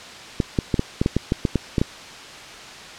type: clicks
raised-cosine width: 3 ms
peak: -5 dBFS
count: 12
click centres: 0.402 / 0.588 / 0.742 / 0.794 / 1.015 / 1.061 / 1.166 / 1.321 / 1.452 / 1.557 / 1.782 / 1.815 s
effects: white hiss -38 dBFS RMS until 2.98 s + low-pass 5000 Hz 12 dB/octave